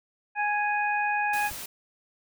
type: harmonic tone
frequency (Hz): 830.6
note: G#5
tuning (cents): 0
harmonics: 1 / 2 / 3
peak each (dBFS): -26 / -29 / -31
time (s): 0.35-1.51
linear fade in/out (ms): 50
type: noise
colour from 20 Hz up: white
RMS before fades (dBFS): -38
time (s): 1.33-1.66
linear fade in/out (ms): 5
type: noise with exponential decay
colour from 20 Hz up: brown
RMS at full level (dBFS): -38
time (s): 1.51-1.62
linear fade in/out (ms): 0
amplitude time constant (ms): 22
effects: none